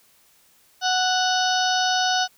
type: harmonic tone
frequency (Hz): 740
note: F#5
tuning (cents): 0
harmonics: 1 / 2 / 4 / 5 / 6 / 7 / 8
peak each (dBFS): -22 / -25 / -28 / -29 / -30 / -30 / -31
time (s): 0.81-2.28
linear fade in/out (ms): 50
effects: white hiss -58 dBFS RMS until 2.37 s